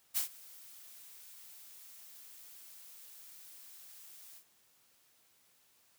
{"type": "noise with ADSR envelope", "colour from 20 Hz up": "blue", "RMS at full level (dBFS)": -31, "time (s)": [0.14, 4.44], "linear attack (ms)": 31, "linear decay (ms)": 110, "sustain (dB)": -23, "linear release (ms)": 74, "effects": ["white hiss -69 dBFS RMS until 5.98 s", "high-pass 60 Hz 12 dB/octave"]}